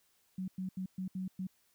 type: tone bursts at uneven times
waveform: sine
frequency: 186.8 Hz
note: F#3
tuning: 17 cents sharp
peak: -35 dBFS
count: 6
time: 0.38-0.48 / 0.58-0.69 / 0.77-0.86 / 0.98-1.08 / 1.15-1.28 / 1.39-1.47 s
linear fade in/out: 5 ms
effects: white hiss -72 dBFS RMS until 1.74 s